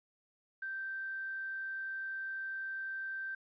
sine tone with quantisation, 1563 Hz, G6, 6 cents flat, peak -37 dBFS, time 0.62-3.35 s, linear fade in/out 5 ms, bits 11, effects resampled to 11025 Hz

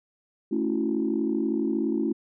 sine chord, F# minor seventh, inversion first, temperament equal with one note detuned, 220 / 277.2 / 329.6 / 366.4 Hz, A3 / C#4 / E4 / F#4, 0 / 0 / 0 / -17 cents, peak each -28 / -28 / -27 / -31 dBFS, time 0.51-2.13 s, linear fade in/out 10 ms, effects tanh soft clip ceiling -14 dBFS

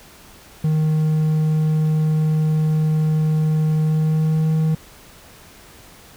triangle tone with pitch glide, 155.56 to 158.01 Hz, D#3 to D#3, 0 to +27 cents, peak -13 dBFS, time 0.64-4.75 s, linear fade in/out 5 ms, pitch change +27 cents, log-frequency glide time 3.82-4.51 s, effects pink hiss -45 dBFS RMS until 6.16 s

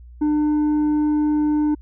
sine tone with tanh clipping, 300.3 Hz, D4, 39 cents sharp, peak -17 dBFS, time 0.21-1.75 s, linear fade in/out 10 ms, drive 5 dB, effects added 60 Hz sine -39 dBFS peak until 1.81 s

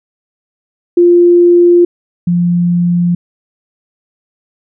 sine tone pair in turn, 348.9 / 174.45 Hz, F4 / F3, -2 / -2 cents, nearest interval octave, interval 1200 cents, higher first, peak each -3 / -8 dBFS, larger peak first, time 0.97-1.85 / 2.27-3.15 s, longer neither, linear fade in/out 5 ms, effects none

